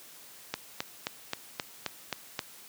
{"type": "click train", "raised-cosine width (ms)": 0.2, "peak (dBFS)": -13, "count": 8, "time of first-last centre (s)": [0.54, 2.392], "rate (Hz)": 3.78, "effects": ["white hiss -51 dBFS RMS until 2.68 s", "high-pass 100 Hz 12 dB/octave"]}